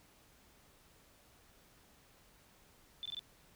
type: tone bursts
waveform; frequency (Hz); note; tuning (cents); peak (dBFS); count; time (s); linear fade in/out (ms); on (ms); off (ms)
sine; 3519; A7; 0; -39; 4; 3.03-3.193; 0; 25; 21
effects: pink hiss -65 dBFS RMS until 3.55 s